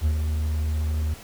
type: tone with ADSR envelope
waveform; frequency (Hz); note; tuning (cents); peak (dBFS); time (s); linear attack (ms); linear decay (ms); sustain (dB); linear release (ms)
triangle; 76.9; D#2; -20; -15; 0.01-1.14; 45; 84; -5; 4
effects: pink hiss -44 dBFS RMS until 1.23 s